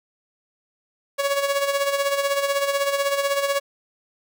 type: tone with tremolo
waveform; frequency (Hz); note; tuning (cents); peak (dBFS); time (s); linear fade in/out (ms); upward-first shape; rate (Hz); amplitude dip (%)
sawtooth; 560; C#5; +18; -14; 1.18-3.6; 20; sine; 16; 60
effects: none